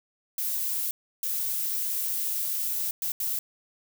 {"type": "noise bursts at uneven times", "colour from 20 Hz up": "violet", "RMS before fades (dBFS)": -29, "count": 4, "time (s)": [[0.38, 0.91], [1.23, 2.91], [3.02, 3.12], [3.2, 3.39]], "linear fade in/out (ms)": 2, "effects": []}